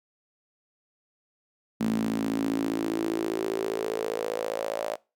sawtooth tone with high-pass filter sweep, 55 Hz, A1, in tune, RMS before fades -29 dBFS, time 1.8-4.96 s, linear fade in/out 10 ms, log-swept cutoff 220 to 600 Hz, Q 6.4, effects noise-tail reverb RT60 0.3 s tail -24 dB re dry

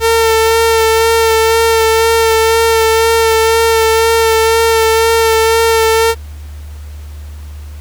sawtooth tone with vibrato, 451 Hz, A4, 43 cents sharp, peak -4 dBFS, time 0-6.15 s, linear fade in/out 50 ms, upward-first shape sine, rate 2 Hz, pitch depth 19 cents each way, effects added 74 Hz sine -25 dBFS peak until 7.8 s + pink hiss -42 dBFS RMS until 7.8 s

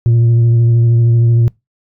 sine tone with vibrato, 116.9 Hz, A#2, 5 cents sharp, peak -4 dBFS, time 0.06-1.48 s, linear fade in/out 0 ms, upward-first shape triangle, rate 13 Hz, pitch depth 23 cents each way, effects noise-tail reverb RT60 0.2 s tail -25 dB re dry + tanh soft clip ceiling -6 dBFS

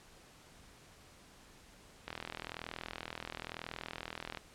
click train, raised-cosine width 0.3 ms, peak -24 dBFS, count 95, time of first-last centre 2.08-4.373 s, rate 41 Hz, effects pink hiss -59 dBFS RMS until 4.54 s + low-pass 10000 Hz 12 dB/octave

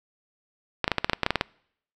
clicks, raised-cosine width 0.3 ms, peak -5 dBFS, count 12, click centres 0.843 / 0.879 / 0.917 / 0.983 / 1.045 / 1.097 / 1.133 / 1.233 / 1.264 / 1.306 / 1.357 / 1.411 s, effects noise-tail reverb RT60 0.7 s tail -26 dB re dry

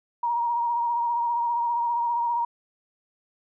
sine tone with vibrato, 945 Hz, A#5, 23 cents sharp, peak -22 dBFS, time 0.23-2.45 s, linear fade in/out 5 ms, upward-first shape triangle, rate 15 Hz, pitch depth 35 cents each way, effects none

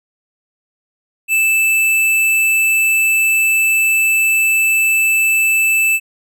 sine tone with hard clipping, 2637 Hz, E7, in tune, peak -12 dBFS, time 1.28-6 s, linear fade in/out 50 ms, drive 18 dB, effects none

